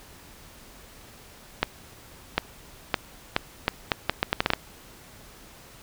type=accelerating click train; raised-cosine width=0.3 ms; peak=-4 dBFS; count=13; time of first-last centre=1.63-4.535 s; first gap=750 ms; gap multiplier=0.75; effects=pink hiss -49 dBFS RMS until 5.82 s